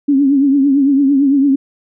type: tone with vibrato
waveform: sine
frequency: 277.2 Hz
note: C#4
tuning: in tune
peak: -8 dBFS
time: 0.08-1.56 s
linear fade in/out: 10 ms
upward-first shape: triangle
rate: 8.9 Hz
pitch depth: 93 cents each way
effects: none

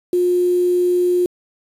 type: tone with quantisation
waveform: sine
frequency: 357 Hz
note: F4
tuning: 38 cents sharp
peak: -13 dBFS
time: 0.13-1.26 s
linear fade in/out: 2 ms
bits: 6
effects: resampled to 32000 Hz

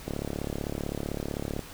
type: click train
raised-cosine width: 2 ms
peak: -18 dBFS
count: 55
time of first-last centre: 0.08-1.593 s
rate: 35.7 Hz
effects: pink hiss -45 dBFS RMS until 1.73 s

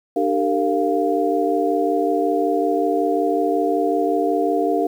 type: tone cluster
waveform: sine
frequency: 298.4 / 391.5 / 456.9 / 695 Hz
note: D4 / G4 / A#4 / F5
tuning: +28 / -2 / -35 / -9 cents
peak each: -22 dBFS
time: 0.16-4.87 s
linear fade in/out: 5 ms
effects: 8-bit

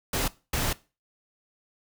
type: noise bursts at uneven times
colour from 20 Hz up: pink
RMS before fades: -27 dBFS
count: 2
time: 0.13-0.28 / 0.53-0.73 s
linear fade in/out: 5 ms
effects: noise-tail reverb RT60 0.3 s tail -19 dB re dry

